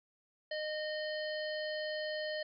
harmonic tone, 614 Hz, D#5, 23 cents flat, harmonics 1 / 3 / 5 / 7 / 8, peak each -37 / -42 / -47 / -46 / -53 dBFS, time 0.51-2.43 s, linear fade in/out 5 ms, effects none

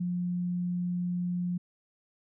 sine tone, 177.4 Hz, F3, 27 cents sharp, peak -28 dBFS, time 0-1.58 s, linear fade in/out 10 ms, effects none

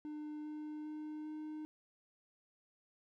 triangle tone with pitch steps, 301.4 / 303.3 / 305.3 / 307.2 Hz, D4 / D#4 / D#4 / D#4, +45 / -44 / -33 / -22 cents, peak -40 dBFS, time 0.05-1.65 s, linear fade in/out 0 ms, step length 400 ms, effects none

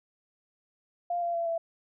sine tone with pitch steps, 698.5 / 687.7 / 677 / 666.6 Hz, F5 / F5 / E5 / E5, 0 / -27 / +46 / +19 cents, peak -27 dBFS, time 1.1-1.58 s, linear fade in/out 5 ms, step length 120 ms, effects none

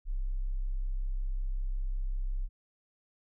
sine tone, 32.7 Hz, C1, in tune, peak -29 dBFS, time 0.05-2.49 s, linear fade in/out 50 ms, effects none

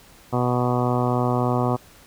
harmonic tone, 123.47 Hz, B2, in tune, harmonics 1 / 2 / 3 / 4 / 5 / 6 / 7 / 8 / 9 / 10, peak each -23 / -25 / -28 / -29 / -30 / -28 / -33 / -32 / -31 / -35 dBFS, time 0.32-1.77 s, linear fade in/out 20 ms, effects pink hiss -50 dBFS RMS until 2.06 s

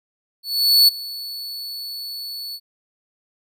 45% pulse tone with ADSR envelope, 4435 Hz, C#8, in tune, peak -8 dBFS, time 0.43-2.6 s, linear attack 450 ms, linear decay 14 ms, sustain -20 dB, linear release 55 ms, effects none

